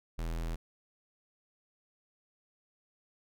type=tone; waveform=square; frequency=41.2 Hz; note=E1; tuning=in tune; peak=-34 dBFS; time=0.18-0.56 s; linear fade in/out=10 ms; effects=none